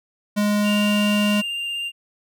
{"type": "tone", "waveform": "square", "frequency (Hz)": 207.4, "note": "G#3", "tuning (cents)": -2, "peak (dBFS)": -18, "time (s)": [0.36, 1.42], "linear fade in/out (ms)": 20}
{"type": "tone with vibrato", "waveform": "triangle", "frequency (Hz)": 2794, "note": "F7", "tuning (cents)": 0, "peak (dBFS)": -23, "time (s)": [0.63, 1.92], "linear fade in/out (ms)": 50, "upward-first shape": "sine", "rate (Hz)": 16, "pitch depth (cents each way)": 11}
{"effects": []}